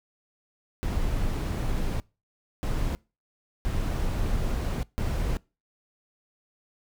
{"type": "noise bursts at uneven times", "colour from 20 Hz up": "brown", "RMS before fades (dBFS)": -27, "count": 4, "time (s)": [[0.83, 2], [2.63, 2.95], [3.65, 4.83], [4.98, 5.37]], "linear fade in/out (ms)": 0, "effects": ["noise-tail reverb RT60 0.3 s tail -24 dB re dry"]}